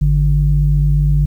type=tone pair together; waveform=sine; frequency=51.73 / 146.83 Hz; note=G#1 / D3; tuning=-6 / 0 cents; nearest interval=octave + tritone; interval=1806 cents; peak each=-12 dBFS; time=0.01-1.26 s; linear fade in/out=10 ms; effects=tanh soft clip ceiling -2 dBFS + 8-bit